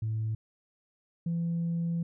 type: tone pair in turn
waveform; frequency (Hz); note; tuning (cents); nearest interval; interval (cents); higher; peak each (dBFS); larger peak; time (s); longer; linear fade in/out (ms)
sine; 110 / 168.64; A2 / E3; 0 / +40; perfect fifth; 740; second; -27 / -26; second; 0.02-0.35 / 1.26-2.03; second; 5
effects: tanh soft clip ceiling -25 dBFS